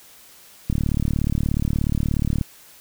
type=click train; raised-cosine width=5 ms; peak=-9 dBFS; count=64; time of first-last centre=0.7-2.412 s; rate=36.8 Hz; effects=white hiss -48 dBFS RMS until 2.8 s